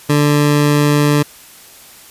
20% pulse tone, 146.83 Hz, D3, in tune, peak -5 dBFS, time 0.09-1.23 s, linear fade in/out 10 ms, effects white hiss -40 dBFS RMS until 2.1 s + resampled to 32000 Hz

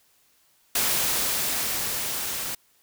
white noise with level ramp, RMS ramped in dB -23 to -31 dBFS, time 0.75-2.55 s, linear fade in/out 5 ms, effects white hiss -63 dBFS RMS until 2.82 s

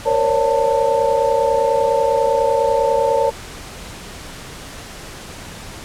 sine tone cluster, 465.7 / 540 / 570 / 891 Hz, A#4 / C#5 / C#5 / A5, -2 / -45 / +48 / +22 cents, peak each -19 dBFS, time 0.05-3.31 s, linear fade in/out 20 ms, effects pink hiss -34 dBFS RMS until 5.84 s + low-pass 10000 Hz 12 dB/octave

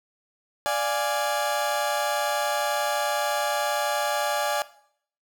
30% pulse chord, D diminished, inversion none, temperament equal, 587.3 / 698.5 / 830.6 Hz, D5 / F5 / Ab5, 0 / 0 / 0 cents, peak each -24 / -29 / -24 dBFS, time 0.66-4.62 s, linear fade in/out 0 ms, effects noise-tail reverb RT60 0.6 s tail -17 dB re dry

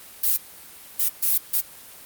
violet noise bursts at uneven times, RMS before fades -20 dBFS, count 4, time 0.23-0.37 / 0.99-1.09 / 1.22-1.38 / 1.53-1.61 s, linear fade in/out 10 ms, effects white hiss -44 dBFS RMS until 2.05 s + Opus 32 kbps

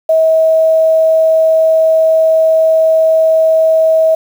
sine tone with quantisation, 642 Hz, E5, 46 cents flat, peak -6 dBFS, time 0.09-4.15 s, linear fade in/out 5 ms, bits 6, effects none

